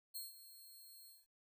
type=tone with ADSR envelope; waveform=10% pulse; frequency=4242 Hz; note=C8; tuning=23 cents sharp; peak=-36 dBFS; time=0.14-1.27 s; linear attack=20 ms; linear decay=160 ms; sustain=-14 dB; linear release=200 ms; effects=13-bit